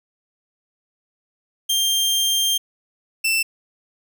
sawtooth tone pair in turn, 3183 / 2669 Hz, G7 / E7, +26 / +21 cents, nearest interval minor third, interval 305 cents, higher first, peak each -14 dBFS, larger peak neither, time 1.69-2.58 / 3.24-3.43 s, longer first, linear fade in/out 10 ms, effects none

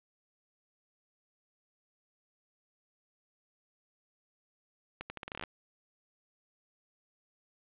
accelerating click train, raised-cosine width 0.3 ms, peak -23 dBFS, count 12, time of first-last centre 5.01-5.437 s, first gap 90 ms, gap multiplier 0.81, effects resampled to 8000 Hz + 9-bit

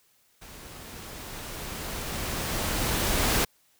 pink noise with level ramp, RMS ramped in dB -46 to -23 dBFS, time 0.41-3.45 s, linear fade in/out 10 ms, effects white hiss -65 dBFS RMS until 3.79 s

